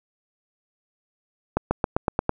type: accelerating click train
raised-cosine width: 1 ms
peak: -6 dBFS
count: 7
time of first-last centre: 1.57-2.294 s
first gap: 140 ms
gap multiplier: 0.94
effects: none